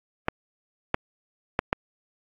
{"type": "clicks", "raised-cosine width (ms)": 0.5, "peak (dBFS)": -6, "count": 4, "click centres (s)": [0.284, 0.944, 1.591, 1.729], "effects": ["AAC 64 kbps"]}